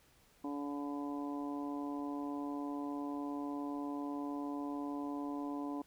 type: harmonic tone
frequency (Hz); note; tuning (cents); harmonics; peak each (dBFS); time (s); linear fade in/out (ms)
143.6; D3; -39; 2 / 3 / 4 / 5 / 6 / 7; -38 / -50 / -51 / -49 / -52 / -48; 0.44-5.82; 5
effects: pink hiss -67 dBFS RMS until 5.86 s